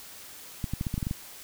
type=clicks; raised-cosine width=5 ms; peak=-17 dBFS; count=9; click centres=0.642 / 0.736 / 0.811 / 0.868 / 0.941 / 0.979 / 1.028 / 1.069 / 1.111 s; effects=white hiss -46 dBFS RMS until 1.43 s